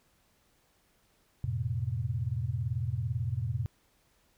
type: chord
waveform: sine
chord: F major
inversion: none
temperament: equal with one note detuned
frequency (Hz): 87.31 / 110 / 127.97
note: F2 / A2 / C3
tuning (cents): 0 / 0 / -38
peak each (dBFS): -36 / -33 / -33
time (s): 1.44-3.66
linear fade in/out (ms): 0
effects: pink hiss -69 dBFS RMS until 4.37 s